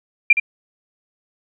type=tone with echo; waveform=sine; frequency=2382 Hz; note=D7; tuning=24 cents sharp; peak=-6 dBFS; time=0.3-0.33 s; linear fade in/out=5 ms; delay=69 ms; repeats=1; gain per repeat=-8 dB; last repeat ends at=0.399 s; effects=none